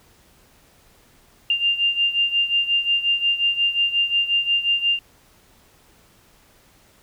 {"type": "beating tone pair", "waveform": "sine", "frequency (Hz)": [2794, 2799.6], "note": ["F7", "F7"], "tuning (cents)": [0, 4], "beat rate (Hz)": 5.6, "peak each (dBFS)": [-19, -23], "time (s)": [1.5, 4.99], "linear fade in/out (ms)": 2, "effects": ["pink hiss -55 dBFS RMS until 7.02 s"]}